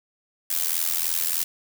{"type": "noise with amplitude modulation", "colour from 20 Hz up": "blue", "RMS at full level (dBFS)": -21, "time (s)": [0.5, 1.44], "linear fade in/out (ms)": 5, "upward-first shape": "sine", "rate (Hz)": 83.2, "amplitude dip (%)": 90, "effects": []}